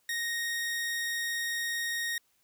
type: tone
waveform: sawtooth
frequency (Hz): 1864.7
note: A#6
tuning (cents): 0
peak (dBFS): -27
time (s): 0.09-2.18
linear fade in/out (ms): 2
effects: white hiss -71 dBFS RMS until 2.43 s